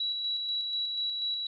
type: tone with tremolo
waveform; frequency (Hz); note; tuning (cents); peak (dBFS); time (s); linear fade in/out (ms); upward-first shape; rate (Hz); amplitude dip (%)
sine; 3911; B7; -18; -28; 0-1.47; 5; square; 4.1; 30
effects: none